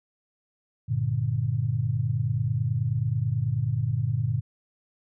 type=chord; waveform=sine; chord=G minor; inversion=none; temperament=just; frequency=98 / 117.6 / 147 Hz; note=G2 / Bb2 / D3; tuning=0 / +16 / +2 cents; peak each=-30 / -25 / -29 dBFS; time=0.88-4.41 s; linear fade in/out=20 ms; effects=none